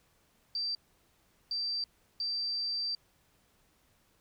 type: tone bursts at uneven times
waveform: sine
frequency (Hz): 4682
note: D8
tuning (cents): -6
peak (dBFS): -31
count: 3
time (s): 0.55-0.75 / 1.51-1.84 / 2.2-2.95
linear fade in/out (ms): 2
effects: pink hiss -69 dBFS RMS until 4.2 s